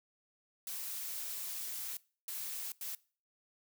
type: noise bursts at uneven times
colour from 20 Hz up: blue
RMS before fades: -41 dBFS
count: 3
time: 0.67-1.97 / 2.28-2.72 / 2.81-2.95 s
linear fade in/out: 2 ms
effects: noise-tail reverb RT60 0.4 s tail -22 dB re dry